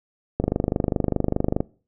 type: click train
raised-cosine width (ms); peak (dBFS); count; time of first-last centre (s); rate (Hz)
2; -7; 31; 0.4-1.605; 24.9
effects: noise-tail reverb RT60 0.4 s tail -23 dB re dry

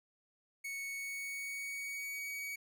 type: tone with pitch glide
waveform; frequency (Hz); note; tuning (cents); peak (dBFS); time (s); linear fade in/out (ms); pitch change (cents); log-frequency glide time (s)
45% pulse; 2217 to 2256; C#7 to C#7; 0 to +30; -39; 0.64-2.56; 10; +30; 0.85-2.32
effects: none

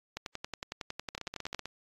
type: two click trains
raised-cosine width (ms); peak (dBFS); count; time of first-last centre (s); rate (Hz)
0.2; -19 / -21; 16 / 9; 0.17-1.546 / 1.15-1.656; 10.9 / 15.8
effects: AAC 32 kbps

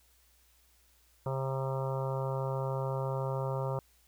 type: harmonic tone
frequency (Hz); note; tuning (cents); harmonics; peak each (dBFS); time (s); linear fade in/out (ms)
133.7; C3; +38; 1 / 3 / 4 / 5 / 6 / 7 / 8 / 9 / 10; -33 / -40 / -37 / -44 / -47 / -41 / -50 / -45 / -52; 1.26-3.79; 2
effects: added 60 Hz sine -67 dBFS peak until 4.07 s + white hiss -67 dBFS RMS until 4.07 s

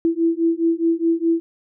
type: beating tone pair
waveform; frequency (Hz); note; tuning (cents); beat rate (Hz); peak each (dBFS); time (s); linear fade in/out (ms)
sine; 329.6 / 334.4; E4 / E4; 0 / +25; 4.8; -19; 0.05-1.4; 0
effects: none

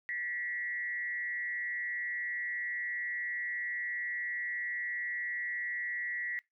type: tone with frequency modulation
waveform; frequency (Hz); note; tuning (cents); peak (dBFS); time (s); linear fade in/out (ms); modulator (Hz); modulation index
sine; 1934; B6; -37; -34; 0.09-6.39; 0; 171; 0.58
effects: noise-tail reverb RT60 0.2 s tail -23 dB re dry

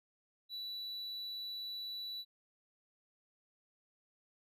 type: tone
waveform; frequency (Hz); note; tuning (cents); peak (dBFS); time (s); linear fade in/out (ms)
triangle; 3948; B7; -1; -39; 0.49-2.25; 50
effects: none

